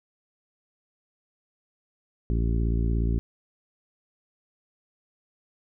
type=harmonic tone; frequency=56.9 Hz; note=A#1; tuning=41 cents flat; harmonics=1 / 2 / 3 / 4 / 5 / 6 / 7; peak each=-23 / -29 / -33 / -35 / -37 / -39 / -40 dBFS; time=2.3-3.19 s; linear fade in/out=0 ms; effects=none